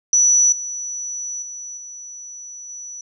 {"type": "tone with level steps", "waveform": "sine", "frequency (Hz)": 5920, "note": "F#8", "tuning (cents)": 0, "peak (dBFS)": [-11, -25, -30, -33, -31], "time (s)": [0.13, 3.01], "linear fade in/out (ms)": 2, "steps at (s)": [0.52, 1.42, 1.77, 2.69], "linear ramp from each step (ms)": 5, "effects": []}